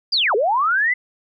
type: linear two-way sweep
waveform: sine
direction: down then up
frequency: 4978 to 383.3 to 2058 Hz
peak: -15 dBFS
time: 0.12-0.94 s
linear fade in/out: 10 ms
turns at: 0.35 s
effects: none